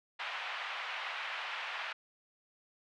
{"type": "band-pass noise", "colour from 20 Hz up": "white", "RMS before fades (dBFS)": -40, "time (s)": [0.19, 1.93], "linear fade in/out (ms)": 10, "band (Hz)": [730, 2900], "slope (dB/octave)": 24, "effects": []}